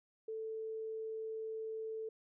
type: tone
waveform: sine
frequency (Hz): 441.8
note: A4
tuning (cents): +7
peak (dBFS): -39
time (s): 0.28-2.09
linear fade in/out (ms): 5
effects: none